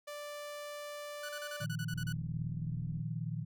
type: tone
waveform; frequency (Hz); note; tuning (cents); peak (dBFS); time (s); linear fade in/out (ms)
sawtooth; 587.3; D5; 0; -38; 0.07-1.65; 10
type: tone bursts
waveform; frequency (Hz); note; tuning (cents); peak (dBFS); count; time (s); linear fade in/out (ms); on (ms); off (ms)
sawtooth; 1480; F#6; 0; -38; 10; 1.23-2.127; 5; 60; 33
type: chord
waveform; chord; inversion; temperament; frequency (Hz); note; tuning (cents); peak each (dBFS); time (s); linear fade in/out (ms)
sine; Bb suspended fourth; none; equal with one note detuned; 116.54 / 155.56 / 174.01; Bb2 / Eb3 / F3; 0 / 0 / -6; -39 / -38 / -43; 1.6-3.45; 20
type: click train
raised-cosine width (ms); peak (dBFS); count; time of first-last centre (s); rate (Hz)
5; -37; 43; 1.94-2.995; 39.8
effects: none